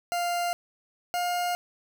40% pulse tone pair in turn, 698.5 / 708.7 Hz, F5 / F5, 0 / +25 cents, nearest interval unison, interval 25 cents, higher second, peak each -25 dBFS, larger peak neither, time 0.12-0.53 / 1.14-1.55 s, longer neither, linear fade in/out 0 ms, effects none

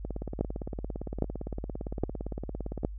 two click trains, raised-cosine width 2 ms, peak -13 / -22 dBFS, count 4 / 50, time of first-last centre 0.41-2.849 / 0.05-2.834 s, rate 1.23 / 17.6 Hz, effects added 50 Hz sine -37 dBFS peak until 2.98 s

